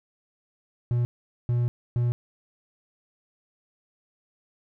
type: tone bursts at uneven times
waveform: triangle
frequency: 120.6 Hz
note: B2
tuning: 41 cents flat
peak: -19 dBFS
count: 3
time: 0.91-1.05 / 1.49-1.68 / 1.96-2.12 s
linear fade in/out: 0 ms
effects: none